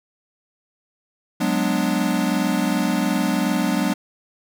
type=chord; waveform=square; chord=G# half-diminished seventh; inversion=third; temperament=equal; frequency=185 / 207.7 / 246.9 / 293.7 Hz; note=F#3 / G#3 / B3 / D4; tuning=0 / 0 / 0 / 0 cents; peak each=-25 dBFS; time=1.4-3.94 s; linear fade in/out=10 ms; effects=none